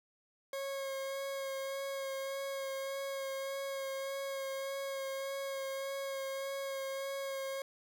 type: tone with vibrato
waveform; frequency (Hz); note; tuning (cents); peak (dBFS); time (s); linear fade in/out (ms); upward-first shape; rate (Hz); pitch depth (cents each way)
40% pulse; 544; C#5; -33; -36; 0.53-7.62; 2; sine; 1.7; 17
effects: 13-bit